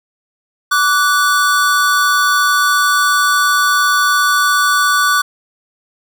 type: tone pair together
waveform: square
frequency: 1157.1 / 1480 Hz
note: D6 / F#6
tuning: -26 / 0 cents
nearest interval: major third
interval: 426 cents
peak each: -14 / -14 dBFS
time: 0.71-5.22 s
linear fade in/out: 10 ms
effects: none